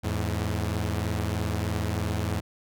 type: tone pair together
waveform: sawtooth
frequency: 83.41 / 106.5 Hz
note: E2 / G#2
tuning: +21 / +44 cents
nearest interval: major third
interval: 423 cents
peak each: -25 dBFS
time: 0.03-2.41 s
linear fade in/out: 20 ms
effects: none